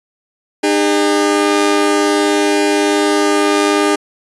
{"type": "tone pair together", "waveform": "sawtooth", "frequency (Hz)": [303.4, 404.7], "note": ["D#4", "G#4"], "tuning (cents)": [-44, -45], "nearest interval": "perfect fourth", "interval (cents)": 499, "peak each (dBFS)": -10, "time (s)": [0.63, 3.96], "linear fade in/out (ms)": 10, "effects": ["resampled to 24000 Hz"]}